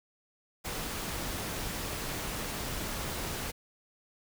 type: noise with amplitude modulation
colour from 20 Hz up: pink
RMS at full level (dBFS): -35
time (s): 0.64-3.52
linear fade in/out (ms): 20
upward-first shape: sine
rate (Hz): 268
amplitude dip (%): 25
effects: none